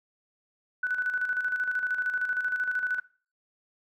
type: tone with tremolo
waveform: sine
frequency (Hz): 1492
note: F#6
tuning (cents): +14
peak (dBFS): -24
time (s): 0.83-3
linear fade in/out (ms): 5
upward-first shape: square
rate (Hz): 13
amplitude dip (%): 50
effects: noise-tail reverb RT60 0.4 s tail -20 dB re dry